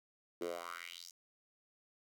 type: tone with high-pass filter sweep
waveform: 10% pulse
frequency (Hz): 86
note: F2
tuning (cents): -26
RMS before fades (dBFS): -45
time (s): 0.41-1.11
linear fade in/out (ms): 5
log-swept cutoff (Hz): 350 to 6300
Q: 3.6
effects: none